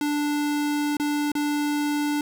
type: tone with dropouts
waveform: square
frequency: 293.8 Hz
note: D4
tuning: 1 cent sharp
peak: -23 dBFS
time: 0.01-2.21 s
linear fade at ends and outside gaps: 2 ms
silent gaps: 0.969-0.998 / 1.318-1.352 s
effects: 10-bit